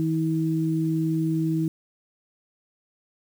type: tone pair together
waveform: sine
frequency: 160 / 321 Hz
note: D#3 / E4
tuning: +49 / -46 cents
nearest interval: octave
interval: 1205 cents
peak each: -24 dBFS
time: 0-1.68 s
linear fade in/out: 0 ms
effects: 8-bit